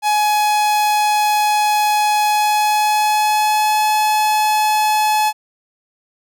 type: tone with pitch glide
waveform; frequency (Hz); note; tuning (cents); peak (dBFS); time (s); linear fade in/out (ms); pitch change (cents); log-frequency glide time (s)
45% pulse; 842 to 854.2; G#5 to G#5; +24 to +48; -13; 0.02-5.33; 50; +24; 2.26-3.84
effects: none

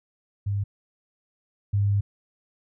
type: tone pair in turn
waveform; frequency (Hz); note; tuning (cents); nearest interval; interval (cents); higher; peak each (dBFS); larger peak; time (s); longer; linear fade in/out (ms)
sine; 100.6 / 101.03; G2 / G#2; +45 / -47; unison; 8; second; -23 / -19; second; 0.46-0.64 / 1.73-2.01; second; 10
effects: none

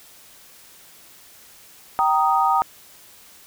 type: chord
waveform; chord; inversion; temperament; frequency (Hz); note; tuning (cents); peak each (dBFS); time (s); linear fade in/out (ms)
sine; Eb major; first; just; 777.8 / 933.4 / 1244.5; G5 / Bb5 / Eb6; -14 / +2 / 0; -20; 1.99-2.62; 0
effects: white hiss -48 dBFS RMS until 3.46 s

